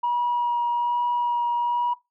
sine tone with vibrato, 960 Hz, B5, 49 cents flat, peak -19 dBFS, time 0.03-1.94 s, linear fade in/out 10 ms, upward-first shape sine, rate 1.2 Hz, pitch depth 10 cents each way, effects noise-tail reverb RT60 0.2 s tail -20 dB re dry + tanh soft clip ceiling -17 dBFS

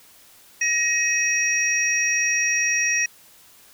sine tone cluster, 1883 / 2541 / 5710 Hz, A#6 / D#7 / F8, +17 / +36 / +37 cents, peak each -23 dBFS, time 0.61-3.06 s, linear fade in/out 5 ms, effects white hiss -51 dBFS RMS until 3.73 s

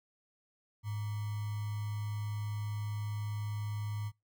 sine tone with sample-and-hold, 104.9 Hz, G#2, 18 cents sharp, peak -34 dBFS, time 0.83-4.12 s, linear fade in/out 50 ms, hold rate 1050 Hz, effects noise-tail reverb RT60 0.2 s tail -24 dB re dry

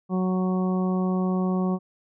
harmonic tone, 185 Hz, F#3, in tune, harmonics 1 / 2 / 3 / 4 / 5 / 6, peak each -22 / -30 / -36 / -36 / -41 / -37 dBFS, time 0.09-1.79 s, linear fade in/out 50 ms, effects none

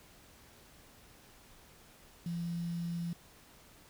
sine tone with quantisation, 170.6 Hz, F3, 40 cents flat, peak -34 dBFS, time 2.26-3.13 s, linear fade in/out 2 ms, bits 9, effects pink hiss -59 dBFS RMS until 3.89 s

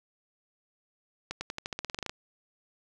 accelerating click train, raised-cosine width 0.2 ms, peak -17 dBFS, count 14, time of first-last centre 1.31-2.095 s, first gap 100 ms, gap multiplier 0.91, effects none

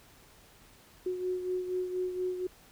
sine beating tone pair, 365.4 / 369.6 Hz, F#4 / F#4, -22 / -2 cents, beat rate 4.2 Hz, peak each -31 / -39 dBFS, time 1.06-2.47 s, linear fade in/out 5 ms, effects pink hiss -58 dBFS RMS until 2.71 s

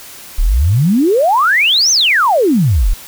sine exponential two-way sweep, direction up then down, 31.98 to 6390 to 31.98 Hz, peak -8 dBFS, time 0.38-2.94 s, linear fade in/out 10 ms, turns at 1.91 s, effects white hiss -34 dBFS RMS until 3.07 s

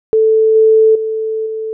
sine tone with level steps, 440 Hz, A4, in tune, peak -7 / -5 / -15 / -18 dBFS, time 0.13-1.73 s, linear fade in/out 0 ms, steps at 0.55 / 0.95 / 1.46 s, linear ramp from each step 5 ms, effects none

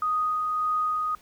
sine tone with tremolo, 1244.5 Hz, D#6, in tune, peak -22 dBFS, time 0.02-1.15 s, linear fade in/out 2 ms, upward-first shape sine, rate 1.7 Hz, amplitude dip 25%, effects pink hiss -56 dBFS RMS until 1.21 s

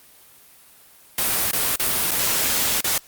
white noise with dropouts, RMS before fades -21 dBFS, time 1.18-2.98 s, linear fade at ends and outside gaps 2 ms, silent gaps 1.512-1.531 / 1.759-1.796 / 2.109-2.115 / 2.807-2.843 s, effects white hiss -50 dBFS RMS until 3.07 s + Opus 32 kbps

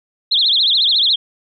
sine tone with vibrato, 3687 Hz, A#7, 20 cents flat, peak -11 dBFS, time 0.31-1.16 s, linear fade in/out 10 ms, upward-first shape triangle, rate 14 Hz, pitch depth 280 cents each way, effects none

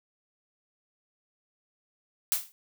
blue noise with exponential decay, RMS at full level -22 dBFS, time 2.32-2.52 s, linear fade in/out 0 ms, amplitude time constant 42 ms, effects none

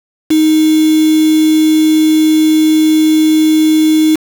sine tone with quantisation, 312.1 Hz, D#4, 5 cents sharp, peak -6 dBFS, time 0.3-4.16 s, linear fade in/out 10 ms, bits 3, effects none

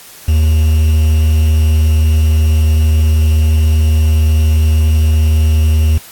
triangle tone with quantisation, 77.78 Hz, D#2, in tune, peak -5 dBFS, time 0.28-5.98 s, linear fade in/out 5 ms, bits 5, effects white hiss -36 dBFS RMS until 6.11 s + AAC 64 kbps

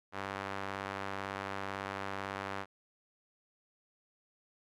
sawtooth tone with band-pass filter, 98 Hz, G2, in tune, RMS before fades -40 dBFS, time 0.12-2.66 s, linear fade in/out 50 ms, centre 1300 Hz, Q 0.96, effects none

